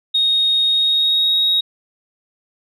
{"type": "tone with pitch glide", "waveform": "sine", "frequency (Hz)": [3729, 3779], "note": ["A#7", "A#7"], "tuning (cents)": [0, 23], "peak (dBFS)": -12, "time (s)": [0.14, 1.61], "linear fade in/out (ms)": 10, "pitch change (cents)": 23, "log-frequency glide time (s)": [0.67, 1.4], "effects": ["tanh soft clip ceiling -8 dBFS"]}